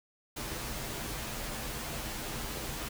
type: noise with comb filter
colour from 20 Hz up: pink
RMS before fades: -38 dBFS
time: 0.36-2.89 s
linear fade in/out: 10 ms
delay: 11 ms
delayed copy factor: -0.6
effects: none